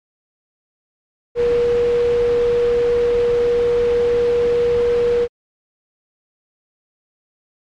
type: tone in noise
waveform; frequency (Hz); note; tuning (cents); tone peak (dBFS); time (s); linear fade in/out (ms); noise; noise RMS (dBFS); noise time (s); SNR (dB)
sine; 478.7; A#4; +46; -13; 1.35-5.28; 50; pink; -29; 1.35-5.28; +13
effects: low-pass 3000 Hz 12 dB/octave + MP3 64 kbps